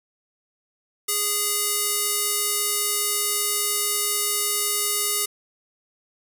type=tone with band-pass filter; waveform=square; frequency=412.7 Hz; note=G#4; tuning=11 cents flat; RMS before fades=-24 dBFS; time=1.08-5.26 s; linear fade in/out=10 ms; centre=11000 Hz; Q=1.1; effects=none